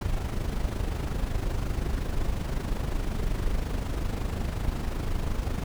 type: noise with amplitude modulation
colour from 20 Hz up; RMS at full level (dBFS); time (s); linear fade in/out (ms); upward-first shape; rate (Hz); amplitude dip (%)
brown; -26; 0.01-5.64; 5; sine; 25.5; 55
effects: none